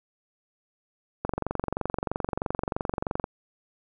click train, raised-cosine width 1 ms, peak -13 dBFS, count 47, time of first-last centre 1.25-3.241 s, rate 23.1 Hz, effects none

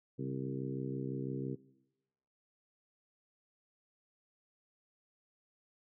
harmonic tone with a mistuned harmonic, 66 Hz, C2, 16 cents sharp, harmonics 2 / 3 / 4 / 5 / 6 / 7, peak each -39 / -45 / -41 / -45 / -45 / -48 dBFS, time 0.18-1.56 s, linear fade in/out 20 ms, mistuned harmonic 2, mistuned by +59 cents, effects noise-tail reverb RT60 1.0 s tail -21 dB re dry

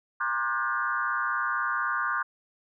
sine tone with frequency modulation, 1318.5 Hz, E6, in tune, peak -25 dBFS, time 0.2-2.23 s, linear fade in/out 10 ms, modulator 124 Hz, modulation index 2.4, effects none

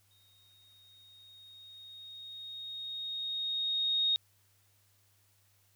sine tone with exponential growth, 3729 Hz, A#7, in tune, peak -25 dBFS, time 0.11-4.16 s, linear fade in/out 0 ms, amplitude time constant 880 ms, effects added 99 Hz sine -70 dBFS peak until 5.75 s + white hiss -70 dBFS RMS until 5.75 s

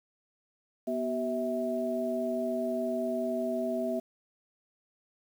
sine tone cluster, 244.5 / 381.7 / 650 Hz, B3 / G4 / E5, -17 / -46 / -24 cents, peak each -33 / -36 / -31 dBFS, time 0.87-4 s, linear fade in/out 10 ms, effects 9-bit

